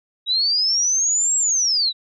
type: linear two-way sweep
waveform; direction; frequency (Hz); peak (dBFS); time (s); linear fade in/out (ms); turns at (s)
sine; up then down; 3800 to 7660 to 3800; -16; 0.26-1.93; 50; 1.36
effects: none